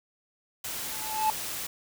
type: noise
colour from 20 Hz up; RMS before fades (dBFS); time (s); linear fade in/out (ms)
white; -35; 0.64-1.67; 5
type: tone with exponential growth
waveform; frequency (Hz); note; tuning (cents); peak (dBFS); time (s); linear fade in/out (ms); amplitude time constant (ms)
triangle; 869; A5; -22; -18; 0.79-1.3; 1; 110
effects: none